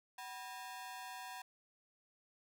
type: ring-modulated tone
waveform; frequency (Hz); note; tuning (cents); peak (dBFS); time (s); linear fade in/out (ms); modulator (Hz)
sawtooth; 865; A5; -30; -39; 0.18-1.42; 5; 112
effects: none